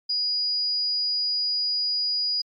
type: tone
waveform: sine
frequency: 4900 Hz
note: D#8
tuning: 27 cents flat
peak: -22 dBFS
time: 0.09-2.42 s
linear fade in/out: 10 ms
effects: MP3 64 kbps